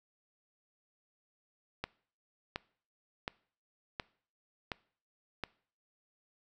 click train, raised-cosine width 0.3 ms, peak -19 dBFS, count 6, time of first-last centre 1.84-5.437 s, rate 1.39 Hz, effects noise-tail reverb RT60 0.5 s tail -22 dB re dry

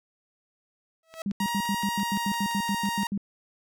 sawtooth tone with exponential growth, 649 Hz, E5, 27 cents flat, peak -28 dBFS, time 1.03-1.22 s, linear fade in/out 2 ms, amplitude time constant 40 ms
click train, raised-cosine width 0.2 ms, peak -27 dBFS, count 12, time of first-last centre 1.14-3.027 s, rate 5.83 Hz
sine tone bursts, 200 Hz, G3, 35 cents sharp, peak -25 dBFS, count 14, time 1.26-3.177 s, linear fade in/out 2 ms, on 58 ms, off 85 ms
sawtooth tone with pitch glide, 945 to 935.8 Hz, A#5 to A#5, +23 to +6 cents, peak -24 dBFS, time 1.4-3.07 s, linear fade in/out 2 ms, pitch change -17 cents, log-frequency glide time 1.83-2.56 s
effects none

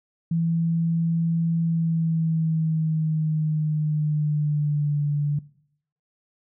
sine tone with pitch glide, 165.9 to 146.1 Hz, E3 to D3, +11 to -9 cents, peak -20 dBFS, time 0.31-5.39 s, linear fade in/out 5 ms, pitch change -220 cents, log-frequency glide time 1.61-5.01 s, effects noise-tail reverb RT60 0.7 s tail -21 dB re dry

